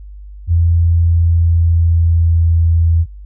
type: tone with pitch glide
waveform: sine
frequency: 84.4 to 83 Hz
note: E2 to E2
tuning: +41 to +12 cents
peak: -8 dBFS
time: 0.47-3.06 s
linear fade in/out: 50 ms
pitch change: -29 cents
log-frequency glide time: 1.01-2.92 s
effects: added 50 Hz sine -30 dBFS peak until 3.25 s